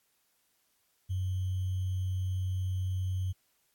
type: tone with sample-and-hold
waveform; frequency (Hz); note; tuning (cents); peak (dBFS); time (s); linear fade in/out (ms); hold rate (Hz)
sine; 93; F#2; +9; -29; 1.09-3.33; 20; 3150
effects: white hiss -73 dBFS RMS until 3.74 s + AAC 64 kbps